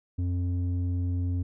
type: tone with low-pass filter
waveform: square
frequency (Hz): 89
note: F2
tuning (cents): +33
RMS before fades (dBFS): -28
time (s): 0.18-1.43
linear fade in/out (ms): 10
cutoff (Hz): 200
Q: 3.2
effects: none